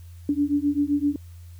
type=beating tone pair; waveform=sine; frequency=285 / 292.7 Hz; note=C#4 / D4; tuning=+48 / -6 cents; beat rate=7.7 Hz; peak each=-23 dBFS; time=0.29-1.16 s; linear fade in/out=2 ms; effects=added 86 Hz sine -40 dBFS peak until 1.59 s + white hiss -59 dBFS RMS until 1.59 s